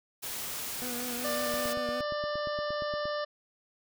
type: noise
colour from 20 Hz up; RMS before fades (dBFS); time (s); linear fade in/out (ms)
white; -37; 0.22-1.74; 20
type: tone with vibrato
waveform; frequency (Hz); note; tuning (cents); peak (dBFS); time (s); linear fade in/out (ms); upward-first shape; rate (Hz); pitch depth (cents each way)
25% pulse; 245; B3; -14; -33; 0.82-2.01; 0; triangle; 5.4; 43
type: harmonic tone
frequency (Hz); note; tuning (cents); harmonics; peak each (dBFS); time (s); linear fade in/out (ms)
593; D5; +17; 1 / 2 / 3 / 5 / 6 / 7 / 8 / 9; -32 / -37 / -40 / -47 / -49 / -49 / -48 / -48; 1.24-3.25; 10
type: click train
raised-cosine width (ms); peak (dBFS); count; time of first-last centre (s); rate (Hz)
3; -30; 14; 1.54-3.055; 8.58
effects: none